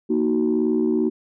sine chord, D# minor, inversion second, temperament just, 233.3 / 311.1 / 373.4 Hz, A#3 / D#4 / F#4, +2 / 0 / +16 cents, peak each -21 dBFS, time 0.09-1.1 s, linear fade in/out 20 ms, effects tanh soft clip ceiling -11 dBFS

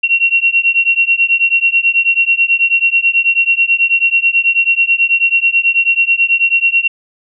sine beating tone pair, 2733 / 2742.2 Hz, F7 / F7, -38 / -32 cents, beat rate 9.2 Hz, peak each -12 dBFS, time 0.03-6.88 s, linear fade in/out 10 ms, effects none

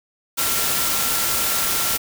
sine tone in noise, 1366 Hz, F6, 39 cents flat, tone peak -32 dBFS, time 0.37-1.98 s, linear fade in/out 20 ms, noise white, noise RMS -21 dBFS, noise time 0.37-1.98 s, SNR -14 dB, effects none

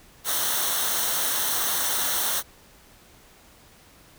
white noise with comb filter, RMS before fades -25 dBFS, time 0.24-2.43 s, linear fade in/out 50 ms, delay 0.41 ms, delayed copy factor -0.65, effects pink hiss -53 dBFS RMS until 4.18 s

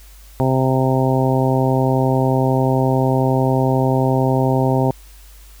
harmonic tone, 131.2 Hz, C3, 5 cents sharp, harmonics 1 / 2 / 3 / 4 / 5 / 6 / 7, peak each -17 / -20 / -22 / -23 / -24 / -25 / -25 dBFS, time 0.4-4.91 s, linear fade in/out 0 ms, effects added 50 Hz sine -40 dBFS peak until 5.6 s + white hiss -48 dBFS RMS until 5.6 s

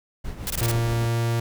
brown noise with tremolo, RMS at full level -30 dBFS, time 0.24-1.07 s, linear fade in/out 10 ms, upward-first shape triangle, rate 6.3 Hz, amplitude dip 60%
white noise bursts, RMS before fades -28 dBFS, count 5, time 0.47-0.714 s, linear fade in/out 0 ms, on 32 ms, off 21 ms
45% pulse tone, 116.54 Hz, A#2, in tune, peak -21 dBFS, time 0.61-1.4 s, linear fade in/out 5 ms
effects none

